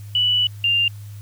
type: tone pair in turn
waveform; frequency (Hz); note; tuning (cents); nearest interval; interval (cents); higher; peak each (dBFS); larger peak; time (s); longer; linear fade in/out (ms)
sine; 2960 / 2794; F#7 / F7; 0 / 0; minor second; 100; first; -15; neither; 0.15-0.47 / 0.64-0.88; first; 2
effects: added 103 Hz sine -33 dBFS peak until 1.21 s + white hiss -51 dBFS RMS until 1.21 s